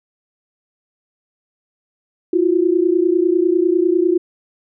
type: tone pair together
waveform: sine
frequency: 336.1 / 366.1 Hz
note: E4 / F#4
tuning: +34 / -18 cents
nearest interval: minor second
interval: 148 cents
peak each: -15 dBFS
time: 2.33-4.18 s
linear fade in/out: 5 ms
effects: none